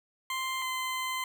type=tone pair in turn; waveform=20% pulse; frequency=1046.5 / 1032.7 Hz; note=C6 / C6; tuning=0 / -23 cents; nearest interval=unison; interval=23 cents; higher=first; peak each=-26 / -26 dBFS; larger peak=neither; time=0.3-0.62 / 0.62-1.24 s; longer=second; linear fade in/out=2 ms; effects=none